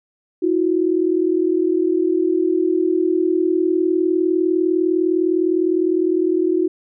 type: tone pair together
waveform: sine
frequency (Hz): 324.7 / 364.5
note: E4 / F#4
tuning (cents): -26 / -26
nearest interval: major second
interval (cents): 200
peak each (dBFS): -18 / -17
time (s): 0.42-6.68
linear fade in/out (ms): 10
effects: none